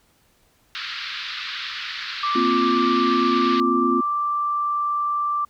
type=band-pass noise; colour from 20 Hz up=white; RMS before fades=-31 dBFS; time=0.75-3.6 s; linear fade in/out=0 ms; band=1200 to 4500 Hz; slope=48 dB/octave
type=tone; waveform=sine; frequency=1174.7 Hz; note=D6; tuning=in tune; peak=-20 dBFS; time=2.23-5.45 s; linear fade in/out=5 ms
type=chord; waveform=sine; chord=Bb suspended second; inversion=none; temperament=equal; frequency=233.1 / 261.6 / 349.2 Hz; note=Bb3 / C4 / F4; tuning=0 / 0 / 0 cents; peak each=-25 / -22 / -22 dBFS; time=2.35-4.01 s; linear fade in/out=10 ms
effects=pink hiss -61 dBFS RMS until 5.49 s